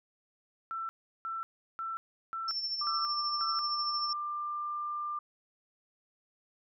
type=tone bursts; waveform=sine; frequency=1337 Hz; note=E6; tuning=24 cents sharp; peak=-34 dBFS; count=6; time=0.71-3.59 s; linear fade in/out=0 ms; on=180 ms; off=360 ms
type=tone with tremolo; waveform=sine; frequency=5390 Hz; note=E8; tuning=38 cents sharp; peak=-30 dBFS; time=2.48-4.13 s; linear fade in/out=2 ms; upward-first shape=sine; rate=13 Hz; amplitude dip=50%
type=tone with pitch glide; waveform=sine; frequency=1185 to 1192.6 Hz; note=D6 to D6; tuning=+15 to +26 cents; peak=-33 dBFS; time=2.81-5.19 s; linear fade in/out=5 ms; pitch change=+11 cents; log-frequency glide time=3.07-4.91 s
effects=none